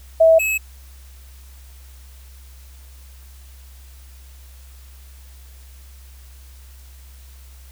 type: tone pair in turn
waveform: sine / square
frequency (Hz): 650 / 2581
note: E5 / E7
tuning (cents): -24 / -37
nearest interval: 2 octaves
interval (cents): 2387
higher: second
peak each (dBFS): -8 / -19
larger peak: first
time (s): 0.2-0.39 / 0.39-0.58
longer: neither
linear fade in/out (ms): 10
effects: added 65 Hz sine -40 dBFS peak until 7.71 s + white hiss -51 dBFS RMS until 7.71 s